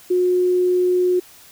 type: tone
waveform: sine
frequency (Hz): 361.8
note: F#4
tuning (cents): -39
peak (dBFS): -14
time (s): 0.1-1.2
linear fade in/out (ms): 10
effects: white hiss -46 dBFS RMS until 1.51 s